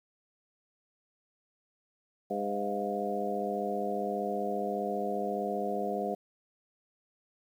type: harmonic tone with a mistuned harmonic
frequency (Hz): 101.6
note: G#2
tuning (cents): -38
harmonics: 2 / 3 / 4 / 5 / 6 / 7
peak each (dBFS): -37 / -42 / -36 / -37 / -38 / -35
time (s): 2.3-6.15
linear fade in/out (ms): 10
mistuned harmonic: 6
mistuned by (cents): +74
effects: 10-bit